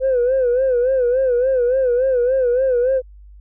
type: tone with vibrato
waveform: sine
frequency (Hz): 506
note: B4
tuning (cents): +42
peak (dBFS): -12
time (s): 0-3.02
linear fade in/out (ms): 50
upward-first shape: sine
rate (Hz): 3.5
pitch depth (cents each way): 97
effects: tanh soft clip ceiling -11 dBFS + added 50 Hz sine -39 dBFS peak until 3.4 s